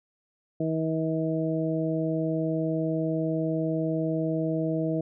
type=harmonic tone; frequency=160 Hz; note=D#3; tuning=49 cents sharp; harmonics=1 / 2 / 3 / 4; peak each=-29 / -28 / -33 / -32 dBFS; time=0.6-5.01 s; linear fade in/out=5 ms; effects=none